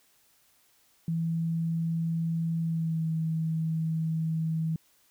sine tone with pitch glide, 164.81 to 160.86 Hz, E3 to E3, 0 to -42 cents, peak -26 dBFS, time 1.08-4.76 s, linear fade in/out 2 ms, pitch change -42 cents, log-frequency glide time 2.6-3.07 s, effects white hiss -65 dBFS RMS until 5.1 s

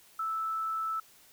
sine tone, 1315 Hz, E6, 5 cents flat, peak -30 dBFS, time 0.19-1 s, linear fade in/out 5 ms, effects white hiss -59 dBFS RMS until 1.32 s

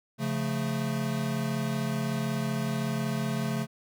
square chord, Db augmented, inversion none, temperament equal, 138.59 / 174.61 / 220 Hz, Db3 / F3 / A3, 0 / 0 / 0 cents, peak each -32 / -36 / -32 dBFS, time 0.18-3.67 s, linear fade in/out 50 ms, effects none

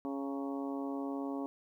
harmonic tone with a mistuned harmonic, 138.59 Hz, C#3, in tune, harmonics 2 / 3 / 4 / 5 / 6 / 7 / 8, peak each -36 / -44 / -46 / -47 / -50 / -50 / -50 dBFS, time 0.05-1.46 s, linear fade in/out 0 ms, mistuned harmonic 7, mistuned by -67 cents, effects 12-bit

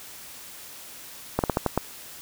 slowing click train, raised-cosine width 1 ms, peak -7 dBFS, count 6, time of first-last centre 1.39-1.776 s, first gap 48 ms, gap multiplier 1.24, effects white hiss -43 dBFS RMS until 2.21 s

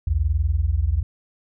sine tone pair together, 61.88 / 82.6 Hz, B1 / E2, +4 / +4 cents, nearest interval perfect fourth, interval 500 cents, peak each -21 / -20 dBFS, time 0.07-1.03 s, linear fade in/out 5 ms, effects none

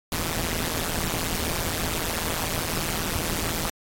pink noise with amplitude modulation, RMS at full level -23 dBFS, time 0.12-3.7 s, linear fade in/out 2 ms, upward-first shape sine, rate 164 Hz, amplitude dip 100%, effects AAC 64 kbps

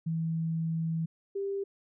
sine tone pair in turn, 163 / 395.6 Hz, E3 / G4, -19 / +16 cents, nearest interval octave + minor third, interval 1535 cents, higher second, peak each -28 / -30 dBFS, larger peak first, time 0.06-1.06 / 1.35-1.64 s, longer first, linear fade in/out 10 ms, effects none

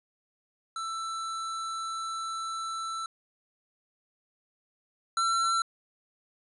square tone pair in turn, 1329 / 1348.3 Hz, E6 / E6, +14 / +39 cents, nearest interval unison, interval 25 cents, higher second, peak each -33 / -25 dBFS, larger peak second, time 0.76-3.06 / 5.17-5.62 s, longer first, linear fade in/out 2 ms, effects resampled to 24000 Hz + 10-bit

